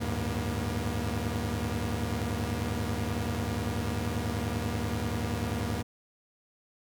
sawtooth tone cluster, 76.9 / 99 / 109.3 / 238.6 Hz, D#2 / G2 / A2 / A#3, -20 / +18 / -11 / +41 cents, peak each -31 dBFS, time 0-5.83 s, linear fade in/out 20 ms, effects none

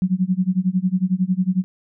sine tone with tremolo, 185 Hz, F#3, in tune, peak -13 dBFS, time 0.02-1.64 s, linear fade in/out 0 ms, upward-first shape sine, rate 11 Hz, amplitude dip 95%, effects none

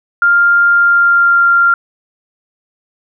sine tone with pitch glide, 1399 to 1388.5 Hz, F6 to F6, +3 to -10 cents, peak -6 dBFS, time 0.22-1.74 s, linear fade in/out 2 ms, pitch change -13 cents, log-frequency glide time 0.73-1.48 s, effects none

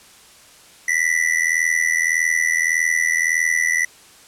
square tone with amplitude modulation, 1975.5 Hz, B6, in tune, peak -13 dBFS, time 0.88-3.85 s, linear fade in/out 5 ms, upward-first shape sine, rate 81.7 Hz, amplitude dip 90%, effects white hiss -47 dBFS RMS until 4.27 s + low-pass 10000 Hz 12 dB/octave

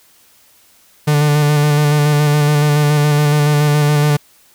45% pulse tone with vibrato, 148 Hz, D3, 14 cents sharp, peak -10 dBFS, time 1.07-4.17 s, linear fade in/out 10 ms, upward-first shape square, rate 7.1 Hz, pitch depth 20 cents each way, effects white hiss -50 dBFS RMS until 4.54 s

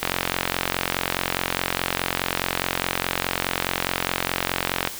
click train, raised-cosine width 0.3 ms, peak -4 dBFS, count 218, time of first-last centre 0.03-4.874 s, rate 44.8 Hz, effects white hiss -35 dBFS RMS until 4.99 s

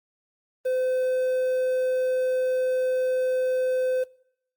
triangle tone with quantisation, 512 Hz, C5, 38 cents flat, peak -20 dBFS, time 0.65-4.04 s, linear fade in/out 10 ms, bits 8, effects noise-tail reverb RT60 0.7 s tail -23 dB re dry + Opus 24 kbps

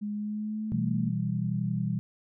sine tone with pitch glide, 207.7 to 221.3 Hz, G#3 to A3, 0 to +10 cents, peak -30 dBFS, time 0.01-1.11 s, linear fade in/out 20 ms, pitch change +110 cents, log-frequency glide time 0.13-0.93 s
sine chord, E minor, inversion second, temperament equal, 123.47 / 164.81 / 196 Hz, B2 / E3 / G3, 0 / 0 / 0 cents, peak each -31 dBFS, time 0.72-1.99 s, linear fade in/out 0 ms
effects none

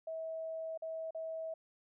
sine tone with dropouts, 646 Hz, E5, 35 cents flat, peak -38 dBFS, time 0.07-1.54 s, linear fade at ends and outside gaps 5 ms, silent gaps 0.776-0.821 / 1.108-1.147 s, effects none

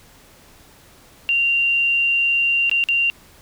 sine tone with dropouts, 2771 Hz, F7, 14 cents flat, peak -15 dBFS, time 1.29-3.1 s, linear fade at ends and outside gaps 0 ms, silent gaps 2.696-2.714 / 2.839-2.887 s, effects pink hiss -49 dBFS RMS until 3.41 s

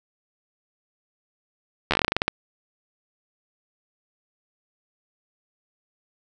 slowing click train, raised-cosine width 0.3 ms, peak -4 dBFS, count 13, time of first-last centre 1.91-2.28 s, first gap 12 ms, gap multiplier 1.16, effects none

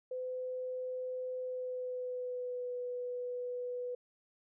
sine tone with pitch glide, 508 to 493.5 Hz, B4 to B4, +49 to -1 cents, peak -36 dBFS, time 0.11-3.95 s, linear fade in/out 5 ms, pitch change -50 cents, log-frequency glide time 1.4-2.75 s, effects none

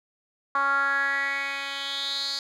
10% pulse tone with band-pass filter sweep, 277.5 Hz, C#4, 2 cents sharp, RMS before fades -27 dBFS, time 0.55-2.39 s, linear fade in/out 2 ms, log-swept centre 1200 to 4700 Hz, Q 5.4, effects none

